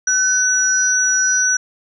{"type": "tone pair together", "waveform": "sine", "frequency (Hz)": [1517, 5851], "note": ["F#6", "F#8"], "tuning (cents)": [43, -20], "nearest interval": "octave + major seventh", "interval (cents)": 2337, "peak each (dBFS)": [-17, -15], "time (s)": [0.07, 1.57], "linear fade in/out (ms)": 5, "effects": []}